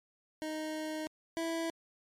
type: tone pair in turn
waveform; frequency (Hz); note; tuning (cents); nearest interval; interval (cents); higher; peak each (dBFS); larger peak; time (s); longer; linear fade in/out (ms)
25% pulse; 311.1 / 329.6; D#4 / E4; 0 / 0; minor second; 100; second; -32 / -29; second; 0.42-1.07 / 1.37-1.7; first; 0
effects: low-pass 12000 Hz 12 dB/octave + MP3 96 kbps